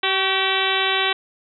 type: harmonic tone with a mistuned harmonic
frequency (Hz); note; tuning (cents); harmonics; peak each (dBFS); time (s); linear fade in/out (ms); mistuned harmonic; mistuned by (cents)
384.2; G4; -35; 1 / 2 / 3 / 4 / 5 / 6 / 7 / 8 / 9 / 10; -27 / -27 / -27 / -27 / -27 / -27 / -27 / -27 / -27 / -27; 0.03-1.13; 5; 3; -38
effects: none